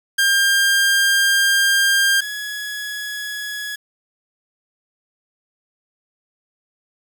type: tone pair in turn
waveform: sawtooth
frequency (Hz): 1600 / 1682.8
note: G6 / G#6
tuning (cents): +35 / +22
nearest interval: minor second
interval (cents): 87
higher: second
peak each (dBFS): -10 / -22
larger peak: first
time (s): 0.18-2.21 / 2.21-3.76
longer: first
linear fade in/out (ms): 10
effects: 7-bit